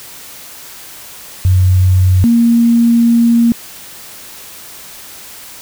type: tone pair in turn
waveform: sine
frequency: 92.5 / 233.6 Hz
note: F#2 / A#3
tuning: 0 / +4 cents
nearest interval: octave + major third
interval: 1604 cents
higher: second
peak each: -6 dBFS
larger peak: neither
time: 1.45-2.24 / 2.24-3.52 s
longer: second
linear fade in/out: 0 ms
effects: white hiss -33 dBFS RMS until 5.61 s